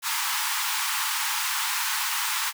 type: high-pass noise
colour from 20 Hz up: pink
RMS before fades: -27 dBFS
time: 0.02-2.53 s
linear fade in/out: 50 ms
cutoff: 840 Hz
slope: 96 dB/octave
effects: none

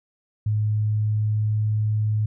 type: tone with pitch glide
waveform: sine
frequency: 106.5 to 107.18 Hz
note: G#2 to A2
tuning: +44 to -45 cents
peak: -19 dBFS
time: 0.46-2.26 s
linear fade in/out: 5 ms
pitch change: +11 cents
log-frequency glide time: 0.6-1.66 s
effects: none

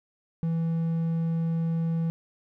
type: tone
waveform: triangle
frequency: 164.81 Hz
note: E3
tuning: in tune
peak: -22 dBFS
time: 0.43-2.1 s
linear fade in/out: 0 ms
effects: none

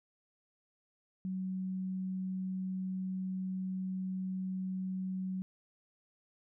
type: tone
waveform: sine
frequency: 187.3 Hz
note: F#3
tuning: 21 cents sharp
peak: -34 dBFS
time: 1.25-5.42 s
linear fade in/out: 0 ms
effects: none

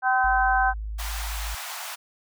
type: harmonic tone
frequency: 256.3 Hz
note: C4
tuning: 36 cents flat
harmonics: 3 / 4 / 5 / 6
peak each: -21 / -27 / -32 / -23 dBFS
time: 0.02-0.74 s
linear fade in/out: 50 ms
type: tone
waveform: sine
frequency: 53 Hz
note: G#1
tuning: 36 cents sharp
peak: -29 dBFS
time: 0.24-1.55 s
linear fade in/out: 5 ms
type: high-pass noise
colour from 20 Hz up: pink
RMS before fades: -35 dBFS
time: 0.98-1.96 s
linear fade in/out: 20 ms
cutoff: 700 Hz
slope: 48 dB/octave
effects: none

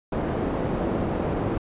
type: low-pass noise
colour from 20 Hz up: white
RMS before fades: -26 dBFS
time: 0.12-1.58 s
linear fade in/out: 5 ms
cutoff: 480 Hz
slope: 12 dB/octave
effects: resampled to 8000 Hz

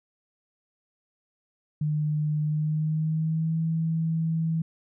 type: tone with pitch glide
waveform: sine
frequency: 151.4 to 162.27 Hz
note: D#3 to E3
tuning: -47 to -27 cents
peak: -23 dBFS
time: 1.81-4.62 s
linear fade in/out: 5 ms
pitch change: +120 cents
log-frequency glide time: 2.43-3.59 s
effects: none

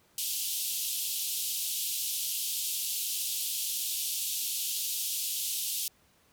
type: band-pass noise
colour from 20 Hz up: white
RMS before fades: -33 dBFS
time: 0.18-5.88 s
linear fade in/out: 2 ms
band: 2800 to 16000 Hz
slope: 48 dB/octave
effects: pink hiss -65 dBFS RMS until 6.32 s + high-pass 60 Hz 12 dB/octave

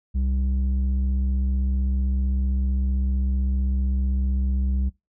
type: tone with low-pass filter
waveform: square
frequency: 65.4 Hz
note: C2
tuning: in tune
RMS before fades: -23 dBFS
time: 0.14-4.9 s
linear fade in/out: 20 ms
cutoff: 140 Hz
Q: 3.8
effects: noise-tail reverb RT60 0.2 s tail -21 dB re dry

